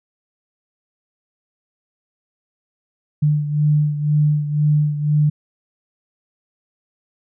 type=beating tone pair; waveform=sine; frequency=149 / 151 Hz; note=D3 / D3; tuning=+25 / +48 cents; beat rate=2 Hz; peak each=-15 / -21 dBFS; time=3.22-5.3 s; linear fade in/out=10 ms; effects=none